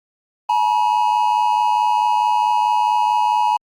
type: tone pair together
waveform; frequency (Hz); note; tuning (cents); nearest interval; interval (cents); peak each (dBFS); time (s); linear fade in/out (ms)
triangle; 854.4 / 959; G#5 / A#5; +49 / +49; major second; 200; -15; 0.49-3.57; 5
effects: Opus 48 kbps